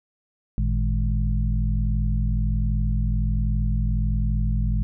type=harmonic tone with a mistuned harmonic; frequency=51.91 Hz; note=G#1; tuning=in tune; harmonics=1 / 2 / 3 / 4; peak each=-21 / -26 / -30 / -31 dBFS; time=0.58-4.83 s; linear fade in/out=0 ms; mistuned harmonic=2; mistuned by=+150 cents; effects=none